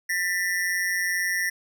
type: ring-modulated tone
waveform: square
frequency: 1881 Hz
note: A#6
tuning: 15 cents sharp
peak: -21 dBFS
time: 0.09-1.5 s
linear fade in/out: 10 ms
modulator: 91.1 Hz
effects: none